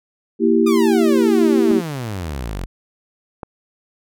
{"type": "chord", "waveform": "sine", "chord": "E diminished", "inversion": "second", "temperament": "equal", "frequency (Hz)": [233.1, 329.6, 392], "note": ["Bb3", "E4", "G4"], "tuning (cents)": [0, 0, 0], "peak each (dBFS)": -16, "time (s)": [0.39, 1.82], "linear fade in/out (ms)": 50}
{"type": "exponential sweep", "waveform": "sawtooth", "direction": "down", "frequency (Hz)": [1244.5, 41.27], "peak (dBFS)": -20, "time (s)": [0.66, 2.66], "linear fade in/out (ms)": 10}
{"type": "clicks", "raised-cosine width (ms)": 1, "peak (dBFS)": -15, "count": 2, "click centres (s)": [1.713, 3.432]}
{"effects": []}